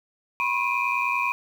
sine tone cluster, 983 / 1073 / 2385 / 2504 Hz, B5 / C6 / D7 / D#7, -8 / +43 / +26 / +10 cents, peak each -27 dBFS, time 0.4-1.32 s, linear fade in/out 0 ms, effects tanh soft clip ceiling -13 dBFS + 8-bit

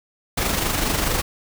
pink noise with amplitude modulation, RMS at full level -20 dBFS, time 0.37-1.22 s, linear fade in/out 10 ms, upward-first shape sine, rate 24.6 Hz, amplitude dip 45%, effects none

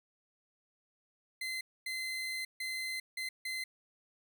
30% pulse tone bursts at uneven times, 2061 Hz, C7, 27 cents flat, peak -33 dBFS, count 5, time 1.41-1.61 / 1.86-2.45 / 2.6-3 / 3.17-3.29 / 3.45-3.64 s, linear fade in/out 5 ms, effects none

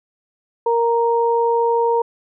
sine tone pair together, 466.2 / 932.4 Hz, A#4 / A#5, 0 / 0 cents, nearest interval octave, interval 1200 cents, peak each -16 / -18 dBFS, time 0.66-2.02 s, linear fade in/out 5 ms, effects none

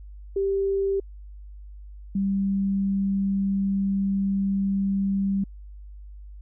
sine tone pair in turn, 392 / 196 Hz, G4 / G3, 0 / 0 cents, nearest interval octave, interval 1200 cents, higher first, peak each -21 dBFS, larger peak neither, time 0.36-1 / 2.15-5.44 s, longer second, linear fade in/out 5 ms, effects added 50 Hz sine -39 dBFS peak until 6.41 s

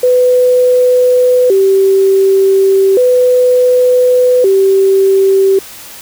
sine tone with vibrato, 440 Hz, A4, in tune, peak -5 dBFS, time 0.03-5.59 s, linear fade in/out 5 ms, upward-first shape square, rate 0.34 Hz, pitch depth 220 cents each way, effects white hiss -31 dBFS RMS until 6.01 s

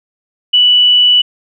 sine tone, 2960 Hz, F#7, in tune, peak -5 dBFS, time 0.53-1.22 s, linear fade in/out 10 ms, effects none

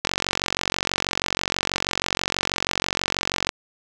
click train, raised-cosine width 0.2 ms, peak -3 dBFS, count 160, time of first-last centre 0.05-3.492 s, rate 46.2 Hz, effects none

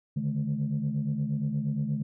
sine tone cluster, 142 / 150.5 / 214.1 Hz, C#3 / D3 / A3, +42 / +43 / -47 cents, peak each -30 dBFS, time 0.16-2.03 s, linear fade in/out 10 ms, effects tanh soft clip ceiling -20 dBFS

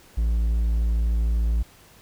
triangle tone, 56.5 Hz, A1, 47 cents sharp, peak -17 dBFS, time 0.17-1.63 s, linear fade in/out 10 ms, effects pink hiss -52 dBFS RMS until 2.01 s

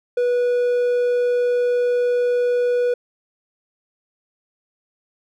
triangle tone, 488.6 Hz, B4, 19 cents flat, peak -14 dBFS, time 0.17-2.94 s, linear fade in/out 5 ms, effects none

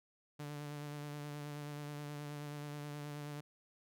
sawtooth tone with vibrato, 146.83 Hz, D3, in tune, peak -39 dBFS, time 0.39-3.41 s, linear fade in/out 10 ms, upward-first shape sine, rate 9.4 Hz, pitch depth 22 cents each way, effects none

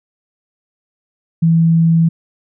sine tone, 164.81 Hz, E3, in tune, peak -8 dBFS, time 1.42-2.09 s, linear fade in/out 10 ms, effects none

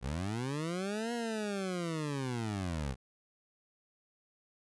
20% pulse linear two-way sweep, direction up then down, 58.3 to 240 to 60.9 Hz, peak -29 dBFS, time 0.01-2.96 s, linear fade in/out 50 ms, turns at 1.13 s, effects resampled to 24000 Hz

